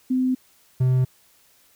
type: tone pair in turn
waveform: sine / triangle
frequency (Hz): 256.5 / 128.25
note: C4 / C3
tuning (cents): -34 / -34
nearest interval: octave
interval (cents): 1200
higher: first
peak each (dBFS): -18 / -14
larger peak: second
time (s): 0.1-0.35 / 0.8-1.05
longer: neither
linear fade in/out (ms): 10
effects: white hiss -58 dBFS RMS until 1.75 s